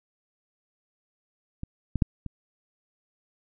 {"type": "clicks", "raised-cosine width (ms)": 5, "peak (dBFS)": [-21, -14, -7, -22], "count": 4, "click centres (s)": [1.634, 1.957, 2.022, 2.263], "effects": []}